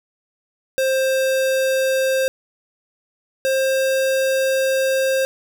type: tone pair in turn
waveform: square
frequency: 528 / 531 Hz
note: C5 / C5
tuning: +16 / +25 cents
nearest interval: unison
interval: 9 cents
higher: second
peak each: -17 dBFS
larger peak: neither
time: 0.78-2.28 / 3.45-5.25 s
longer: second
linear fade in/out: 0 ms
effects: none